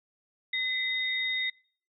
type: tone pair together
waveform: sine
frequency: 2031 / 3714 Hz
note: B6 / A#7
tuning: +48 / -7 cents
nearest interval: minor seventh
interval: 1045 cents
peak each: -29 / -31 dBFS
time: 0.53-1.5 s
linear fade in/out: 5 ms
effects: noise-tail reverb RT60 0.5 s tail -26 dB re dry